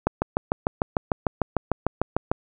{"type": "click train", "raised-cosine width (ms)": 1, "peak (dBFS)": -6, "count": 16, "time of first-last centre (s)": [0.07, 2.316], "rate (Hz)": 6.68, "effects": []}